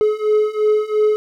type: beating tone pair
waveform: triangle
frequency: 424.3 / 427.2 Hz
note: G#4 / G#4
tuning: +37 / +49 cents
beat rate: 2.9 Hz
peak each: -16 / -14 dBFS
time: 0.01-1.16 s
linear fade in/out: 0 ms
effects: none